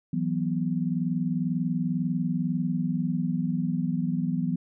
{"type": "chord", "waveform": "sine", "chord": "E suspended second", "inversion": "none", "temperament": "equal", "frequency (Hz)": [164.81, 185, 246.9], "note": ["E3", "F#3", "B3"], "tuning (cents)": [0, 0, 0], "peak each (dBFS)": [-28, -29, -29], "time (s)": [0.13, 4.56], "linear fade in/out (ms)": 5, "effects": []}